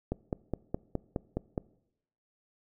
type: click train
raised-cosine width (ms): 2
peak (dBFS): -17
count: 8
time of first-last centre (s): 0.12-1.578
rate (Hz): 4.8
effects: noise-tail reverb RT60 0.8 s tail -22 dB re dry